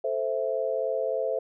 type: chord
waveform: sine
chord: A minor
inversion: none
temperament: equal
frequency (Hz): 440 / 523.3 / 659.3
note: A4 / C5 / E5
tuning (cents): 0 / 0 / 0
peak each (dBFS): -31 / -28 / -30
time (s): 0.04-1.39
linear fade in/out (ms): 5
effects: none